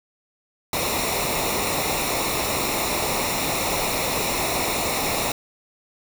pink noise with comb filter, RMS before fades -24 dBFS, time 0.73-5.32 s, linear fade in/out 2 ms, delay 0.63 ms, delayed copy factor -0.7, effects none

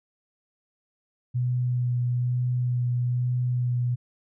sine tone with vibrato, 123.47 Hz, B2, in tune, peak -22 dBFS, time 1.34-3.96 s, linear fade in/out 20 ms, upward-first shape sine, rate 1.1 Hz, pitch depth 13 cents each way, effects none

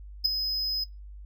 triangle tone with ADSR envelope, 5060 Hz, D#8, 28 cents sharp, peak -15 dBFS, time 0.24-0.84 s, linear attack 18 ms, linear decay 4 ms, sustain -11 dB, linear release 6 ms, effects noise-tail reverb RT60 0.2 s tail -19 dB re dry + added 50 Hz sine -41 dBFS peak until 1.25 s

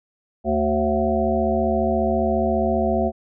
harmonic tone with a mistuned harmonic, 74.7 Hz, D2, 30 cents sharp, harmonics 1 / 3 / 5 / 7 / 9 / 10, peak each -27 / -23 / -25 / -27 / -22 / -29 dBFS, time 0.44-3.12 s, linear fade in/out 50 ms, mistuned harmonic 7, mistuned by +41 cents, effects none

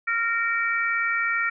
harmonic tone, 461.6 Hz, A#4, 17 cents flat, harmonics 3 / 4 / 5, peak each -25 / -26 / -27 dBFS, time 0.07-1.5 s, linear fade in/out 10 ms, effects none

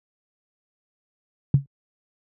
sine tone with exponential decay, 138.59 Hz, C#3, in tune, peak -8 dBFS, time 1.54-1.66 s, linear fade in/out 2 ms, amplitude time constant 24 ms, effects high-pass 60 Hz 12 dB/octave

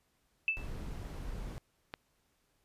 sine tone with exponential decay, 2637 Hz, E7, in tune, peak -24 dBFS, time 0.48-0.68 s, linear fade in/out 1 ms, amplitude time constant 42 ms
brown noise, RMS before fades -41 dBFS, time 0.57-1.58 s, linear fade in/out 0 ms
click, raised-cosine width 0.3 ms, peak -23 dBFS, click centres 1.939 s
effects pink hiss -75 dBFS RMS until 2.64 s + resampled to 32000 Hz

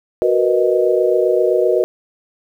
sine chord, B major seventh, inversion second, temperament equal, 370 / 466.2 / 493.9 / 622.3 Hz, F#4 / A#4 / B4 / D#5, 0 / 0 / 0 / 0 cents, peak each -16 / -18 / -18 / -18 dBFS, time 0.22-1.84 s, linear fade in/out 0 ms, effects 8-bit

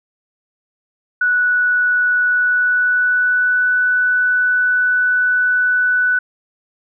sine tone with pitch glide, 1475 to 1489.6 Hz, F#6 to F#6, -6 to +11 cents, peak -12 dBFS, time 1.21-6.19 s, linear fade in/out 5 ms, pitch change +17 cents, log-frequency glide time 2.27-3.67 s, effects none

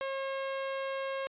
sawtooth tone, 540 Hz, C#5, 45 cents flat, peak -29 dBFS, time 0.01-1.27 s, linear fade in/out 0 ms, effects resampled to 8000 Hz

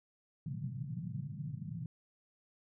white band-pass noise, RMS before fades -41 dBFS, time 0.46-1.86 s, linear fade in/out 2 ms, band 110 to 180 Hz, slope 48 dB/octave, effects none

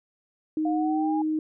sine tone, 311.1 Hz, D#4, in tune, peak -23 dBFS, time 0.57-1.39 s, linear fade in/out 2 ms
sine exponential sweep, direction up, 702 to 830 Hz, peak -28 dBFS, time 0.65-1.22 s, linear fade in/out 5 ms
effects none

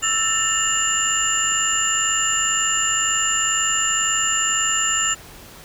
sine tone cluster, 1323 / 1784 / 2783 / 2885 / 7150 Hz, E6 / A6 / F7 / F#7 / A8, +6 / +23 / -7 / -44 / +27 cents, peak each -25 / -27 / -26 / -27 / -20 dBFS, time 0.02-5.15 s, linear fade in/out 20 ms, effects pink hiss -42 dBFS RMS until 5.64 s

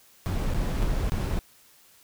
brown noise with dropouts, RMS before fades -26 dBFS, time 0.26-1.39 s, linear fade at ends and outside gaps 0 ms, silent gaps 0.537-0.546 / 0.821-0.826 / 1.097-1.12 s, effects white hiss -57 dBFS RMS until 2.03 s

